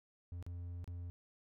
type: tone with dropouts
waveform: triangle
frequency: 87.31 Hz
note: F2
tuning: in tune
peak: -40 dBFS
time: 0.32-1.1 s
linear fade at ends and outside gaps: 0 ms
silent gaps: 0.426-0.465 / 0.843-0.877 s
effects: none